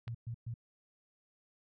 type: tone bursts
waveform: sine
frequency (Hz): 116.54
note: A#2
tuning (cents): 0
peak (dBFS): -37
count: 3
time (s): 0.07-0.541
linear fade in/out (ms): 5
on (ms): 77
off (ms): 120
type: click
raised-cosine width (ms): 0.3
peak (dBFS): -33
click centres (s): 0.079
effects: none